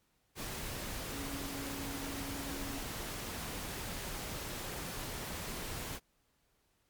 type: tone in noise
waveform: sine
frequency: 277.2 Hz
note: C#4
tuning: in tune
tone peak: -43 dBFS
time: 1.11-2.81 s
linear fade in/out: 50 ms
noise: pink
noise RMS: -41 dBFS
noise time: 0.35-6 s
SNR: -5 dB
effects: pink hiss -75 dBFS RMS until 6.89 s + MP3 96 kbps